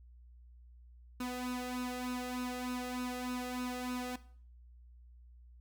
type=tone with flanger; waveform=sawtooth; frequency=249.6 Hz; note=B3; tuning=19 cents sharp; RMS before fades=-39 dBFS; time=1.2-4.16 s; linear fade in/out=5 ms; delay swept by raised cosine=0.75 to 1.56 ms; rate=3.3 Hz; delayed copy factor=+0.7; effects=noise-tail reverb RT60 0.5 s tail -17 dB re dry + added 60 Hz sine -54 dBFS peak until 5.6 s